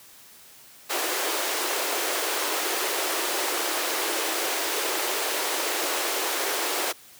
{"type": "high-pass noise", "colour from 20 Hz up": "pink", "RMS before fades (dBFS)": -27, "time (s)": [0.89, 6.93], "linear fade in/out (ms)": 20, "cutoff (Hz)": 330, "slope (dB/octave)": 48, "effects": ["white hiss -50 dBFS RMS until 7.19 s", "high-pass 60 Hz 12 dB/octave"]}